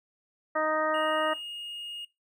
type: harmonic tone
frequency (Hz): 311.1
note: D#4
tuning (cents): 0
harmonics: 1 / 2 / 3 / 4 / 5 / 6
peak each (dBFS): -37 / -28 / -34 / -30 / -38 / -35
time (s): 0.55-1.34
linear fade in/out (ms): 10
type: tone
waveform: triangle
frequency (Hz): 2855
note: F7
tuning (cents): +37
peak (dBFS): -35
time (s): 0.94-2.05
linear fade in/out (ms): 5
effects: noise-tail reverb RT60 0.2 s tail -17 dB re dry